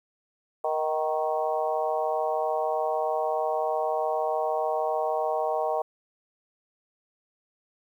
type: harmonic tone with a mistuned harmonic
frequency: 156.7 Hz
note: D#3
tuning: 13 cents sharp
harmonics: 3 / 4 / 5 / 6 / 7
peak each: -31 / -28 / -29 / -34 / -36 dBFS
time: 0.64-5.82 s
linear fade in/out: 5 ms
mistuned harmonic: 5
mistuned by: -30 cents
effects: 10-bit